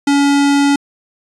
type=tone; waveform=square; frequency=282.8 Hz; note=C#4; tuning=35 cents sharp; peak=-10 dBFS; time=0.07-0.76 s; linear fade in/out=5 ms; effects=resampled to 22050 Hz